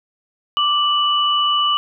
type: tone pair together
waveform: sine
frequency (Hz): 1174.7 / 2960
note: D6 / F#7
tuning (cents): 0 / 0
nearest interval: octave + major third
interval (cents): 1600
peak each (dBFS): -17 / -17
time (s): 0.57-1.77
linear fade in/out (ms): 0
effects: none